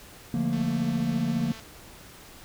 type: chord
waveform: triangle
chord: Bb major seventh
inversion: first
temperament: just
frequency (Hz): 145.68 / 174.81 / 218.5 / 233.1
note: D3 / F3 / A3 / Bb3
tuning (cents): -14 / +2 / -12 / 0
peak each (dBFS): -29 / -28 / -31 / -25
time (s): 0.34-1.52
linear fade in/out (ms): 2
type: click train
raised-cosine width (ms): 0.2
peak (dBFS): -28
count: 238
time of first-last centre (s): 0.53-1.598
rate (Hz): 222
effects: pink hiss -48 dBFS RMS until 2.44 s